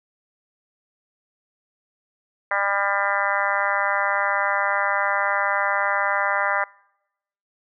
harmonic tone, 199.8 Hz, G3, 33 cents sharp, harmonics 3 / 4 / 5 / 6 / 7 / 8 / 9 / 10, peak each -28 / -28 / -28 / -28 / -28 / -28 / -28 / -28 dBFS, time 2.51-6.64 s, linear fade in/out 2 ms, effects noise-tail reverb RT60 0.9 s tail -26 dB re dry

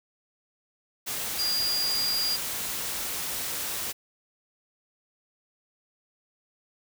sine tone in noise, 4818 Hz, D8, 43 cents sharp, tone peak -25 dBFS, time 1.38-2.37 s, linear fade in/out 20 ms, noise white, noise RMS -32 dBFS, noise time 1.06-3.93 s, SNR +4 dB, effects none

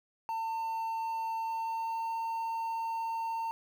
triangle tone with pitch glide, 901 to 908.3 Hz, A5 to A#5, +41 to -45 cents, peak -30 dBFS, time 0.29-3.51 s, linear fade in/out 0 ms, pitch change +14 cents, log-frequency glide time 1.39-2.14 s, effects 10-bit

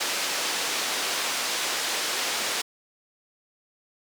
white band-pass noise, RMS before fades -28 dBFS, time 0-2.62 s, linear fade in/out 10 ms, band 320 to 5900 Hz, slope 12 dB/octave, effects none

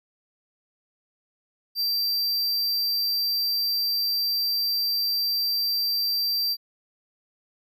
square tone, 4699 Hz, D8, in tune, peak -23 dBFS, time 1.75-6.57 s, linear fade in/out 50 ms, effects none

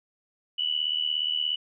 sine tone with amplitude modulation, 2960 Hz, F#7, in tune, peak -21 dBFS, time 0.58-1.56 s, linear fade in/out 10 ms, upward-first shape sine, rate 77 Hz, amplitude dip 80%, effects none

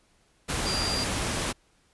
sine tone in noise, 4761 Hz, D8, 23 cents sharp, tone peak -29 dBFS, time 0.65-1.05 s, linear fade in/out 20 ms, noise pink, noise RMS -29 dBFS, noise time 0.48-1.53 s, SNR -3 dB, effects pink hiss -65 dBFS RMS until 1.93 s + resampled to 24000 Hz

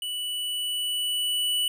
square tone with level ramp, 2960 Hz, F#7, in tune, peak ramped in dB -30 to -23 dBFS, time 0.02-1.68 s, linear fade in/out 2 ms, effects none

